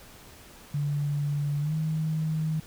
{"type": "tone with pitch glide", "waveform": "sine", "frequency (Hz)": [144.9, 157.1], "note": ["D3", "D#3"], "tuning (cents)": [-23, 17], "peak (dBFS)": -25, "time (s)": [0.74, 2.6], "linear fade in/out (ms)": 5, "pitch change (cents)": 140, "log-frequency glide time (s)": [1.6, 1.74], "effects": ["pink hiss -50 dBFS RMS until 2.66 s"]}